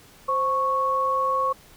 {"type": "tone pair together", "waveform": "sine", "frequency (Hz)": [523.3, 1105], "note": ["C5", "C#6"], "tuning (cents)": [0, -6], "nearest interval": "octave + minor second", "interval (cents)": 1294, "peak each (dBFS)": [-27, -21], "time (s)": [0.28, 1.53], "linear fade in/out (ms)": 10, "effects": ["pink hiss -51 dBFS RMS until 1.76 s"]}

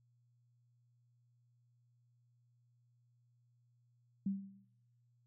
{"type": "tone with exponential decay", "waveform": "sine", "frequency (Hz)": 196, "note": "G3", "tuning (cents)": 0, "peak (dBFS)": -31, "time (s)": [4.26, 4.65], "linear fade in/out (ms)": 5, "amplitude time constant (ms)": 83, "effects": ["noise-tail reverb RT60 0.8 s tail -18 dB re dry", "added 120 Hz sine -70 dBFS peak until 5.26 s"]}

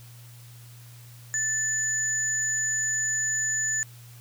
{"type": "tone pair together", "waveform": "sine", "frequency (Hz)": [1760, 6927], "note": ["A6", "A8"], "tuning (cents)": [0, -28], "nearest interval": "2 octaves", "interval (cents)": 2372, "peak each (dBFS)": [-30, -25], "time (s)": [1.34, 3.83], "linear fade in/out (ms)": 0, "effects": ["added 119 Hz sine -45 dBFS peak until 4.2 s", "white hiss -53 dBFS RMS until 4.2 s"]}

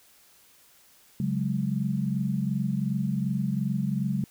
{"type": "chord", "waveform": "sine", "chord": "C# suspended fourth", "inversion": "none", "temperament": "equal", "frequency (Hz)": [138.59, 185, 207.7], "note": ["C#3", "F#3", "G#3"], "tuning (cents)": [0, 0, 0], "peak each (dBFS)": -29, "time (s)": [1.2, 4.24], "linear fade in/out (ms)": 2, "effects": ["white hiss -58 dBFS RMS until 4.3 s"]}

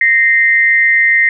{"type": "tone pair together", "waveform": "sine", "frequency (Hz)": [1851, 2078], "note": ["A#6", "C7"], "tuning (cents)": [-13, -12], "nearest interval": "major second", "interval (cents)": 201, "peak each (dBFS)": -10, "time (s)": [0.01, 1.29], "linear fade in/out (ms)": 2, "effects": []}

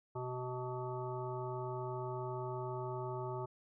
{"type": "harmonic tone", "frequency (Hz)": 126.1, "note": "B2", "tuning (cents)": 36, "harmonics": [1, 3, 5, 7, 9, 10], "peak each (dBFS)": [-42, -42, -47, -45, -49, -54], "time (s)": [0.15, 3.46], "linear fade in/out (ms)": 10, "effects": []}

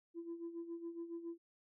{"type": "tone with tremolo", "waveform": "sine", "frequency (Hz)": 337.1, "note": "E4", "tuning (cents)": 39, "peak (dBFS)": -39, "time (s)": [0.14, 1.38], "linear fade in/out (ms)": 50, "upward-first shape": "sine", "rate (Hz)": 7.2, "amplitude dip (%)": 70, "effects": ["tanh soft clip ceiling -38 dBFS"]}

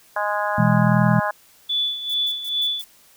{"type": "harmonic tone", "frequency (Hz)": 207.3, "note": "G#3", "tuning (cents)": -3, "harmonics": [3, 4, 5, 6, 7, 8], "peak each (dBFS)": [-26, -26, -26, -32, -30, -28], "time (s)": [0.16, 1.31], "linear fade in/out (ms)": 5}
{"type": "chord", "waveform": "sine", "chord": "E major", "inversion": "second", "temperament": "just", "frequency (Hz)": [123.61, 164.81, 206], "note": ["B2", "E3", "G#3"], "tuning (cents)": [2, 0, -14], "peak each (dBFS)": -19, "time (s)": [0.58, 1.2], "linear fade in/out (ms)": 5}
{"type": "tone with tremolo", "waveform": "sine", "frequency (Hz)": 3461, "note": "A7", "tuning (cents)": -29, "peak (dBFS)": -18, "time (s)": [1.69, 2.82], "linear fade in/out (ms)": 10, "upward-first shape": "sine", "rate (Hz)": 2.4, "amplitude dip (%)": 70}
{"type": "noise bursts", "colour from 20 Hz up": "violet", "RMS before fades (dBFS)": -38, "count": 5, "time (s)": [2.09, 2.845], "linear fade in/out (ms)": 5, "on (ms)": 55, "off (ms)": 120}
{"effects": ["white hiss -53 dBFS RMS until 3.16 s"]}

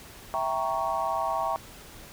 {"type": "chord", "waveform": "sine", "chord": "E diminished seventh", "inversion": "none", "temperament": "equal", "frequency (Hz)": [659.3, 784, 932.3, 1108.7], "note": ["E5", "G5", "Bb5", "Db6"], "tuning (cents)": [0, 0, 0, 0], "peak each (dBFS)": -31, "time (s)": [0.34, 1.56], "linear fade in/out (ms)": 0, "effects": ["pink hiss -47 dBFS RMS until 2.12 s"]}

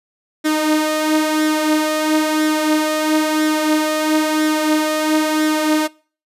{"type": "tone with flanger", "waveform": "sawtooth", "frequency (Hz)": 308.8, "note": "D#4", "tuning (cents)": -13, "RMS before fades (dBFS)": -17, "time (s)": [0.44, 5.88], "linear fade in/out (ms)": 20, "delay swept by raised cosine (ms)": [0.54, 4.94], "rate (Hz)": 1, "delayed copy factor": 0.5, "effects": ["noise-tail reverb RT60 0.4 s tail -23 dB re dry", "resampled to 32000 Hz"]}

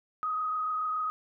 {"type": "tone with frequency modulation", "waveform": "sine", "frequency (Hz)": 1256, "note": "D#6", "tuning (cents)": 16, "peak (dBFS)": -28, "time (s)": [0.23, 1.1], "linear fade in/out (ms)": 0, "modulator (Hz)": 27.1, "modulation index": 0.76, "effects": []}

